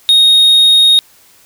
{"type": "tone", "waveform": "triangle", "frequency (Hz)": 3729, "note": "A#7", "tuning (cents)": 0, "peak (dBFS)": -3, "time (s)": [0.09, 0.99], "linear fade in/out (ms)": 0, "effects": ["white hiss -46 dBFS RMS until 1.45 s"]}